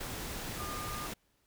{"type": "tone in noise", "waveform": "sine", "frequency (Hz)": 1210, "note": "D#6", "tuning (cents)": -49, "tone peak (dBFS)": -41, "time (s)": [0.59, 1.07], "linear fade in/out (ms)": 10, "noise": "pink", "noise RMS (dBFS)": -40, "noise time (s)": [0, 1.14], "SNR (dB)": -4, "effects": ["pink hiss -73 dBFS RMS until 1.46 s"]}